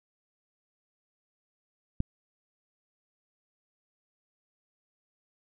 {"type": "click", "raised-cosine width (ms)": 5, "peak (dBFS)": -15, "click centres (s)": 2.004, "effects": []}